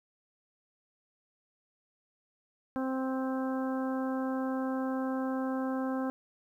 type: harmonic tone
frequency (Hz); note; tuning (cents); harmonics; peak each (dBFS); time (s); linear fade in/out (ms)
262.2; C4; +4; 1 / 2 / 3 / 4 / 5 / 6; -31 / -37 / -41 / -43 / -45 / -47; 2.76-6.1; 0
effects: 11-bit